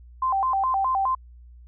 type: tone with vibrato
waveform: sine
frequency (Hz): 900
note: A5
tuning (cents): +39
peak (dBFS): -20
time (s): 0.22-1.15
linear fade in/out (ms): 5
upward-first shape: square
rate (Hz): 4.8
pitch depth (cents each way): 250
effects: added 60 Hz sine -44 dBFS peak until 1.67 s